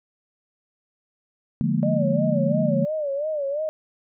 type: chord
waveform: sine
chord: Bb dominant seventh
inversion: first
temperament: equal with one note detuned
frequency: 146.83 / 174.61 / 210.9 / 233.1 Hz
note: D3 / F3 / Ab3 / Bb3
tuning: 0 / 0 / +27 / 0 cents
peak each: -25 dBFS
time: 1.61-2.85 s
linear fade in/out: 0 ms
type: tone with vibrato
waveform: sine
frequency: 587.3 Hz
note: D5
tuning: in tune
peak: -23 dBFS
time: 1.83-3.69 s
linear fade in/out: 0 ms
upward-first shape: sine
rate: 2.9 Hz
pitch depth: 120 cents each way
effects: none